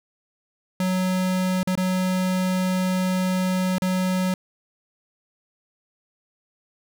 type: tone with dropouts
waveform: square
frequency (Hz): 185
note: F#3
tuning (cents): 0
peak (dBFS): -21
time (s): 0.8-4.34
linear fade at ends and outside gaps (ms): 2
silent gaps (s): 1.631-1.673 / 1.754-1.775 / 3.783-3.82
effects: none